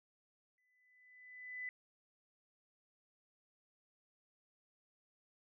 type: tone with exponential growth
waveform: sine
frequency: 2000 Hz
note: B6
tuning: 21 cents sharp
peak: -39 dBFS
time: 0.58-1.69 s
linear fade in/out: 1 ms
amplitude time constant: 240 ms
effects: none